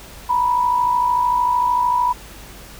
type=tone pair together; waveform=sine; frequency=930.7 / 984 Hz; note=A#5 / B5; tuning=-3 / -7 cents; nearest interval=minor second; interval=96 cents; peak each=-23 / -15 dBFS; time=0.29-2.13 s; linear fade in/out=10 ms; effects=added 50 Hz sine -41 dBFS peak until 2.79 s + pink hiss -40 dBFS RMS until 2.79 s